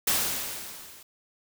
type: noise with level ramp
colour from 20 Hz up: white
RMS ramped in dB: -23 to -50 dBFS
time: 0.07-1.03 s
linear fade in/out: 5 ms
effects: none